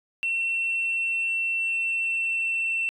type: tone with pitch glide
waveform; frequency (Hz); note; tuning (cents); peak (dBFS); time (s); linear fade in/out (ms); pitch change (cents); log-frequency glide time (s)
sine; 2708 to 2691; E7 to E7; +46 to +35; -22; 0.23-2.89; 0; -11; 0.4-2.71
effects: tanh soft clip ceiling -20 dBFS